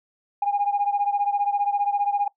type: beating tone pair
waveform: sine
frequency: 810 / 825 Hz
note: G#5 / G#5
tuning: -43 / -12 cents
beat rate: 15 Hz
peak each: -21 / -24 dBFS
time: 0.42-2.28 s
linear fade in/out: 5 ms
effects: noise-tail reverb RT60 0.1 s tail -21 dB re dry + tanh soft clip ceiling -14 dBFS